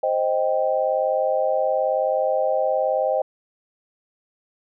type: chord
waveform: sine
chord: C minor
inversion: none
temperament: equal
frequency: 523.3 / 622.3 / 784 Hz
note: C5 / Eb5 / G5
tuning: 0 / 0 / 0 cents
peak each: -22 / -22 / -25 dBFS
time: 0.03-3.22 s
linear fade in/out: 5 ms
effects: none